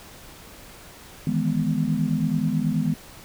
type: chord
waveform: sine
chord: E major seventh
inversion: third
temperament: equal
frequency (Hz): 155.56 / 164.81 / 207.7 / 246.9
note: D#3 / E3 / G#3 / B3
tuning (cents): 0 / 0 / 0 / 0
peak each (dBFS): -26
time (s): 1.27-2.94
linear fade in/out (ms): 2
effects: pink hiss -45 dBFS RMS until 3.24 s